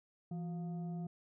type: tone with frequency modulation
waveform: sine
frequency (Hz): 168.8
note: E3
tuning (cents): +41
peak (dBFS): -38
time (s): 0.31-1.07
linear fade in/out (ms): 5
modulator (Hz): 535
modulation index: 0.36
effects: none